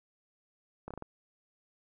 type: slowing click train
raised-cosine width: 1 ms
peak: -27 dBFS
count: 5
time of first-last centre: 0.88-1.024 s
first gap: 26 ms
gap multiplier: 1.22
effects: none